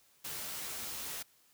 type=noise with comb filter; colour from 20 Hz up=white; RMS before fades=-41 dBFS; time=0.24-1.23 s; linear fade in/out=10 ms; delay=13 ms; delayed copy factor=+0.6; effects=white hiss -67 dBFS RMS until 1.53 s